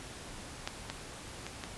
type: clicks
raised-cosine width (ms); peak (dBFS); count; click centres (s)
0.2; -16 / -19 / -22 / -22; 4; 0.675 / 0.9 / 1.466 / 1.638
effects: pink hiss -46 dBFS RMS until 1.77 s + resampled to 24000 Hz